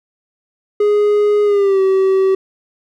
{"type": "tone with pitch glide", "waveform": "triangle", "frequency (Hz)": [415.3, 383], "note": ["G#4", "G4"], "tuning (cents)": [0, -40], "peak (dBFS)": -8, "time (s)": [0.8, 2.35], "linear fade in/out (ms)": 5, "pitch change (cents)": -140, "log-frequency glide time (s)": [1.44, 1.81], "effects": []}